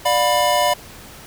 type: chord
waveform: square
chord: B diminished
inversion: first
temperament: just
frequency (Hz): 592.7 / 711.2 / 987.8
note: D5 / F5 / B5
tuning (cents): +16 / +31 / 0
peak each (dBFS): -20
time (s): 0.05-0.74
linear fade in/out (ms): 10
effects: pink hiss -40 dBFS RMS until 1.26 s